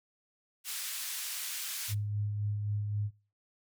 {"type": "band-pass noise", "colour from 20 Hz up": "white", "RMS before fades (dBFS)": -38, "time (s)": [0.64, 1.95], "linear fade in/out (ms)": 50, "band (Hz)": [1700, 15000], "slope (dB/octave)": 12}
{"type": "tone with tremolo", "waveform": "sine", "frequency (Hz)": 103.83, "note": "G#2", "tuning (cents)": 0, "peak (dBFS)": -29, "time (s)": [1.88, 3.11], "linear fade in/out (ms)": 50, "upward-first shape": "sine", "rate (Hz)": 3.8, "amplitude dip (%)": 35}
{"effects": ["noise-tail reverb RT60 0.4 s tail -26 dB re dry"]}